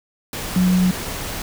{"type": "tone in noise", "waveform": "sine", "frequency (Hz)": 182.8, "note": "F#3", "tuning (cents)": -21, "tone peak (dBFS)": -13, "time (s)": [0.56, 0.91], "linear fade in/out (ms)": 2, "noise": "pink", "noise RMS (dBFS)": -28, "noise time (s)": [0.33, 1.42], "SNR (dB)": 12, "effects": []}